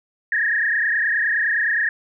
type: tone with frequency modulation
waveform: sine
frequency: 1768 Hz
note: A6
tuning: 8 cents sharp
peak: -17 dBFS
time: 0.32-1.89 s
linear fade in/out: 2 ms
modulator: 29.6 Hz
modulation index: 3.9
effects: none